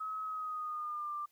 sine tone with pitch glide, 1279 to 1186.5 Hz, D#6 to D6, +47 to +17 cents, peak -36 dBFS, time 0-1.26 s, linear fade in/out 10 ms, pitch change -130 cents, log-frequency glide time 0.24-1.15 s, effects white hiss -73 dBFS RMS until 1.31 s

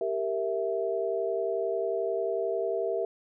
sine chord, E diminished, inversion first, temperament equal with one note detuned, 392 / 463.2 / 659.3 Hz, G4 / Bb4 / E5, 0 / -11 / 0 cents, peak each -31 dBFS, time 0.01-3.05 s, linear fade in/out 2 ms, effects none

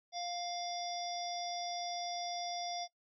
harmonic tone, 701 Hz, F5, 6 cents sharp, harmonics 1 / 3 / 5 / 7 / 8, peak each -39 / -52 / -46 / -47 / -47 dBFS, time 0.12-2.88 s, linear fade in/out 50 ms, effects noise-tail reverb RT60 0.1 s tail -17 dB re dry

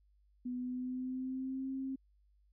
sine tone with pitch glide, 248.5 to 266.3 Hz, B3 to C4, +11 to +31 cents, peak -36 dBFS, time 0.45-1.96 s, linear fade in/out 10 ms, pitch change +120 cents, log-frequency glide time 0.55-1.69 s, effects added 50 Hz sine -66 dBFS peak until 2.52 s

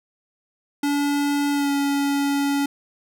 square tone with pitch glide, 286.7 to 281.8 Hz, D4 to C#4, -42 to +29 cents, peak -20 dBFS, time 0.83-2.66 s, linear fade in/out 5 ms, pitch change -29 cents, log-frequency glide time 1.52-1.71 s, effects none

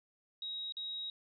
sine tone with dropouts, 3805 Hz, A#7, 35 cents sharp, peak -38 dBFS, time 0.42-1.1 s, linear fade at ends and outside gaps 2 ms, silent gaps 0.723-0.768 s, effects none

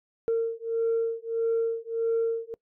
sine beating tone pair, 456.3 / 457.9 Hz, A#4 / A#4, -37 / -31 cents, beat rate 1.6 Hz, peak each -26 dBFS, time 0.28-2.54 s, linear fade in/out 0 ms, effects noise-tail reverb RT60 0.1 s tail -24 dB re dry + tanh soft clip ceiling -19 dBFS

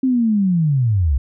sine linear sweep, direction down, 266.7 to 60.8 Hz, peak -13 dBFS, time 0.03-1.18 s, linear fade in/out 5 ms, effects none

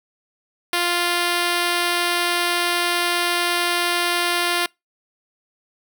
5% pulse tone, 349.2 Hz, F4, in tune, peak -7 dBFS, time 0.73-4.66 s, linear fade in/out 2 ms, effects noise-tail reverb RT60 0.2 s tail -26 dB re dry

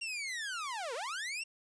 sawtooth linear two-way sweep, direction down then up, 2794 to 440 to 2794 Hz, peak -33 dBFS, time 0.01-1.44 s, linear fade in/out 10 ms, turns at 0.94 s, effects resampled to 22050 Hz + 11-bit

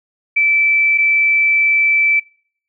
sine tone pair in turn, 2321 / 2321 Hz, D7 / D7, -21 / -21 cents, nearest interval unison, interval 0 cents, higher neither, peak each -10 dBFS, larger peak neither, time 0.36-0.98 / 0.98-2.2 s, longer second, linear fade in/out 10 ms, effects noise-tail reverb RT60 0.6 s tail -26 dB re dry

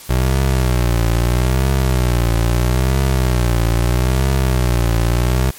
25% pulse tone with vibrato, 61.74 Hz, B1, in tune, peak -9 dBFS, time 0.09-5.51 s, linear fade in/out 10 ms, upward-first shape triangle, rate 0.77 Hz, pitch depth 150 cents each way, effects white hiss -37 dBFS RMS until 5.58 s + MP3 64 kbps

